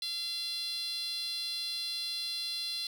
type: tone with high-pass filter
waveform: 10% pulse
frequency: 686 Hz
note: F5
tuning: 31 cents flat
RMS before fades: -36 dBFS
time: 0.02-2.87 s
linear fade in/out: 2 ms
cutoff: 4000 Hz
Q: 5.3
effects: none